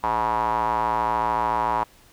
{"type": "tone with band-pass filter", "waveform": "square", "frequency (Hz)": 56.7, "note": "A#1", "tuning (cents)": -47, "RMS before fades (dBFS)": -23, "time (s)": [0.03, 1.84], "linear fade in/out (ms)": 10, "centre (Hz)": 950, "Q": 6.5, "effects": ["pink hiss -54 dBFS RMS until 2.12 s"]}